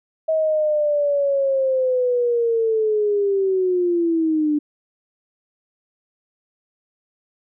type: linear sweep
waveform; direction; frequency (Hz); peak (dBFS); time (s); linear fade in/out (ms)
sine; down; 640 to 293.7; -16; 0.28-4.59; 10
effects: none